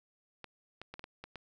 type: clicks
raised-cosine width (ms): 0.3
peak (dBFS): -28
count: 7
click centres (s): 0.443 / 0.816 / 0.94 / 0.994 / 1.041 / 1.24 / 1.357
effects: none